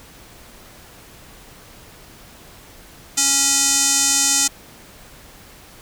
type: tone with band-pass filter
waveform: square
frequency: 277.2 Hz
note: C#4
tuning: in tune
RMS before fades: -17 dBFS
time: 3.17-4.48 s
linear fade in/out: 10 ms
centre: 7000 Hz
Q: 3.2
effects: pink hiss -44 dBFS RMS until 5.81 s